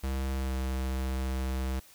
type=tone with pitch glide; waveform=square; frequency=66.4 to 65.33 Hz; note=C2 to C2; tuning=+26 to -2 cents; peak=-30 dBFS; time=0.03-1.8 s; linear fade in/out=10 ms; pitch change=-28 cents; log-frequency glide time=0.37-0.53 s; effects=white hiss -56 dBFS RMS until 1.94 s